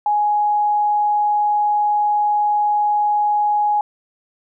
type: tone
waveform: sine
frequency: 834 Hz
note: G#5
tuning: 7 cents sharp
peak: -14 dBFS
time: 0.06-3.81 s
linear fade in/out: 2 ms
effects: none